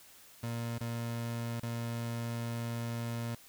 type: tone with dropouts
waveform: 30% pulse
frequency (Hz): 117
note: A#2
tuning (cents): +7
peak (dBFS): -32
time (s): 0.43-3.35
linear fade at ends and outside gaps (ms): 5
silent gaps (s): 0.783-0.807 / 1.6-1.629
effects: white hiss -57 dBFS RMS until 3.48 s